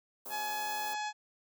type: noise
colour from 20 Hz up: violet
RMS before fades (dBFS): -44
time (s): 0.25-0.94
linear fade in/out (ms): 10
type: click train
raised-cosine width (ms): 1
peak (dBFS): -34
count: 91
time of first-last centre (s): 0.26-0.947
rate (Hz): 131
type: harmonic tone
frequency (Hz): 845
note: G#5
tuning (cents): +30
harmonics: 1 / 2 / 3 / 4 / 5 / 6 / 7 / 8 / 9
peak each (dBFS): -35 / -41 / -45 / -47 / -49 / -51 / -52 / -53 / -54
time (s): 0.29-1.13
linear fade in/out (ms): 50
effects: high-pass 400 Hz 12 dB/octave